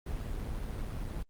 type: noise with amplitude modulation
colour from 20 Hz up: brown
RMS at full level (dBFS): -35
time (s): 0.06-1.23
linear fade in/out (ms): 5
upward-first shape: sine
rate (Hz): 107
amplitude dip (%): 30
effects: Opus 32 kbps